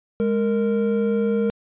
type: tone pair together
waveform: triangle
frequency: 207.7 / 462.9 Hz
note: G#3 / A#4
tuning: 0 / -12 cents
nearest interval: octave + major second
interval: 1388 cents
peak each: -19 dBFS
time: 0.2-1.5 s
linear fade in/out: 0 ms
effects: resampled to 8000 Hz